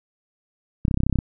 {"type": "clicks", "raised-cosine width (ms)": 5, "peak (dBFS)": -8, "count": 12, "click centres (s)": [0.852, 0.882, 0.912, 0.943, 0.974, 1.004, 1.035, 1.066, 1.097, 1.127, 1.157, 1.188], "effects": []}